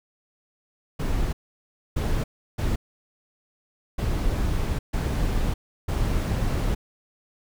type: noise bursts at uneven times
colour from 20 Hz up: brown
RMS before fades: -24 dBFS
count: 6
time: 0.99-1.33 / 1.96-2.24 / 2.58-2.76 / 3.98-4.79 / 4.93-5.54 / 5.88-6.75 s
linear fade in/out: 10 ms
effects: none